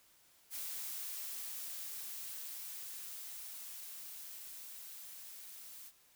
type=noise with level ramp; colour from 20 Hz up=blue; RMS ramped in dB=-42 to -52 dBFS; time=0.5-5.92 s; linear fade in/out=50 ms; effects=white hiss -67 dBFS RMS until 6.15 s